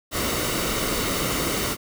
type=noise with comb filter; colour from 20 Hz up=pink; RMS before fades=-25 dBFS; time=0.11-1.77 s; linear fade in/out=50 ms; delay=1.2 ms; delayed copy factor=-0.5; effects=none